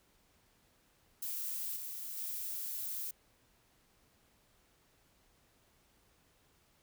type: noise with level steps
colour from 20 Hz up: violet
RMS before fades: -39 / -43 / -40 dBFS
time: 1.22-3.11 s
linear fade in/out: 5 ms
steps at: 1.76 / 2.17 s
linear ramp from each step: 2 ms
effects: pink hiss -70 dBFS RMS until 6.82 s